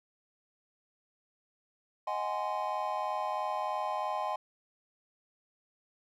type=chord; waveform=triangle; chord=Ab dominant seventh; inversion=second; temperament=just; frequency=623 / 747.5 / 830.6 / 1038.3 Hz; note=Eb5 / Gb5 / Ab5 / C6; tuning=+2 / +17 / 0 / -14 cents; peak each=-36 / -36 / -34 / -34 dBFS; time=2.07-4.36 s; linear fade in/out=5 ms; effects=none